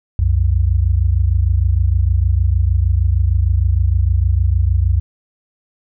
sine tone pair together, 64 / 90.51 Hz, C2 / F#2, -38 / -38 cents, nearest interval tritone, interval 600 cents, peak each -14 dBFS, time 0.19-5 s, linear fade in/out 0 ms, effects none

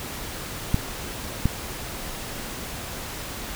clicks, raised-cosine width 5 ms, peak -7 dBFS, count 2, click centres 0.744 / 1.456 s, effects pink hiss -34 dBFS RMS until 3.55 s

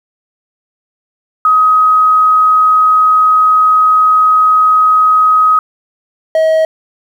sine / triangle tone pair in turn, 1262 / 637.6 Hz, D#6 / D#5, +24 / +42 cents, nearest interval octave, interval 1182 cents, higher first, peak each -5 dBFS, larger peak neither, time 1.45-5.59 / 6.35-6.65 s, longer first, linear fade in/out 2 ms, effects 7-bit

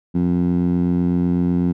15% pulse tone with band-pass filter, 88 Hz, F2, 14 cents sharp, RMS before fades -18 dBFS, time 0.14-1.73 s, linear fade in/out 20 ms, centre 210 Hz, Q 2.3, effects none

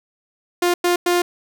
sawtooth tone bursts at uneven times, 352.2 Hz, F4, 15 cents sharp, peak -11 dBFS, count 3, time 0.62-0.74 / 0.84-0.96 / 1.06-1.22 s, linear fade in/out 5 ms, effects none

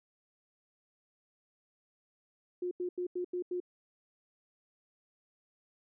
sine tone bursts, 358.1 Hz, F4, 43 cents sharp, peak -32 dBFS, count 6, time 2.62-3.602 s, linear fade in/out 5 ms, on 92 ms, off 86 ms, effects none

